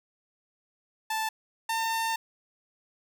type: tone pair in turn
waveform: sawtooth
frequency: 880 / 903.2 Hz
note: A5 / A5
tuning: 0 / +45 cents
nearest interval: unison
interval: 45 cents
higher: second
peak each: -24 / -23 dBFS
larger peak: second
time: 1.1-1.29 / 1.69-2.16 s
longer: second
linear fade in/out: 5 ms
effects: none